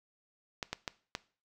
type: clicks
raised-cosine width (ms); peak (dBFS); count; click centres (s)
0.2; -17; 4; 0.628 / 0.73 / 0.878 / 1.151
effects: noise-tail reverb RT60 0.4 s tail -19 dB re dry